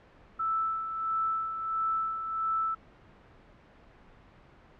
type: tone with tremolo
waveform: sine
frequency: 1318.5 Hz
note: E6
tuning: in tune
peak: -25 dBFS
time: 0.39-2.75 s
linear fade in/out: 10 ms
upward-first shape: sine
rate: 1.5 Hz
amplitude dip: 55%
effects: pink hiss -56 dBFS RMS until 4.79 s + low-pass 2000 Hz 12 dB/octave